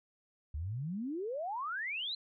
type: exponential sweep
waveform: sine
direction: up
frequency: 68.9 to 4186 Hz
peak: -35 dBFS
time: 0.54-2.15 s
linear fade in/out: 5 ms
effects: none